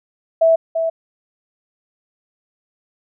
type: tone with echo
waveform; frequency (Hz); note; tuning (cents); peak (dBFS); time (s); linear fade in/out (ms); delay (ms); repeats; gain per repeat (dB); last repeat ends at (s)
sine; 655; E5; -11; -9; 0.41-0.56; 10; 340; 1; -7; 0.9
effects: none